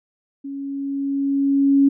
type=tone with level ramp; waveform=sine; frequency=277.2 Hz; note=C#4; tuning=in tune; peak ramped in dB=-28 to -10 dBFS; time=0.44-1.89 s; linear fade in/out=10 ms; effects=none